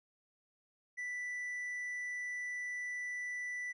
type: tone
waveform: triangle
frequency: 1975.5 Hz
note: B6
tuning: in tune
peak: -36 dBFS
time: 0.97-3.73 s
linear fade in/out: 20 ms
effects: resampled to 24000 Hz